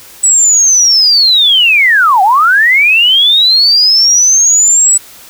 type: linear two-way sweep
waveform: sine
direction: down then up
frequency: 7940 to 732 to 7940 Hz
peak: -4 dBFS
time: 0.23-4.98 s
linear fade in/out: 10 ms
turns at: 2.22 s
effects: white hiss -35 dBFS RMS until 5.29 s